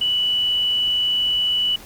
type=tone; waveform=sine; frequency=2960 Hz; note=F#7; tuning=in tune; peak=-17 dBFS; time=0.01-1.76 s; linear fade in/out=5 ms; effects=pink hiss -42 dBFS RMS until 1.85 s